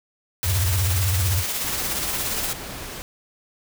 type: tone with vibrato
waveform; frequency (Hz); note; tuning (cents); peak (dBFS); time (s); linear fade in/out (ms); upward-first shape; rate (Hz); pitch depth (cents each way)
sine; 92; F#2; -9; -19; 0.43-1.44; 50; sine; 16; 220
type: noise with tremolo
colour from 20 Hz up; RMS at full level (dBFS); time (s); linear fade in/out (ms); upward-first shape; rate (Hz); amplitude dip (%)
white; -25; 0.43-2.53; 0; sine; 17; 35
type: noise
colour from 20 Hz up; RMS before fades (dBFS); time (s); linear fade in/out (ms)
pink; -34; 1.64-3.02; 0
effects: none